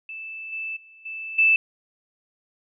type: tone with level steps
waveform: sine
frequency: 2637 Hz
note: E7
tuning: in tune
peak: -33 / -28 / -47 / -31 / -14 dBFS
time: 0.09-1.56 s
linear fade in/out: 2 ms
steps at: 0.52 / 0.76 / 1.05 / 1.38 s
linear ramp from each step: 10 ms
effects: none